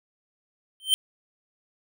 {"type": "tone with exponential growth", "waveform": "square", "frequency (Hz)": 3113, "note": "G7", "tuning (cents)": -13, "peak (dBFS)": -14, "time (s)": [0.8, 0.94], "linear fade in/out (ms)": 0, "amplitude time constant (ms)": 29, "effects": []}